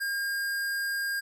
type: tone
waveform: square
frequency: 1613 Hz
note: G6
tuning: 49 cents sharp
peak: -29 dBFS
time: 0-1.21 s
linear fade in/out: 20 ms
effects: none